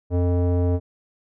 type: tone with low-pass filter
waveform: square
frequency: 88.5 Hz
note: F2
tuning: 23 cents sharp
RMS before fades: -20 dBFS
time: 0.1-0.8 s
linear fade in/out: 50 ms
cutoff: 540 Hz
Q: 1.9
effects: none